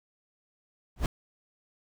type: noise with exponential growth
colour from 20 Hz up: brown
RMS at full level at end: -17 dBFS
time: 0.96-1.06 s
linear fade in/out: 2 ms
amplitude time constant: 21 ms
effects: none